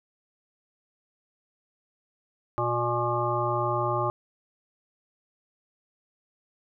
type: harmonic tone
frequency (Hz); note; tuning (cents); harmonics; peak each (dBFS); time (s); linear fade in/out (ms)
119.8; A#2; +48; 1 / 3 / 5 / 7 / 9 / 10; -31 / -31 / -31 / -31 / -31 / -31; 2.58-4.1; 0
effects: none